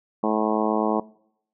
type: harmonic tone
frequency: 108.4 Hz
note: A2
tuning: 25 cents flat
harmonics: 2 / 3 / 4 / 5 / 6 / 7 / 8 / 9 / 10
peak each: -25 / -27 / -28 / -29 / -30 / -30 / -31 / -32 / -32 dBFS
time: 0.23-1 s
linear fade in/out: 5 ms
effects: noise-tail reverb RT60 0.7 s tail -22 dB re dry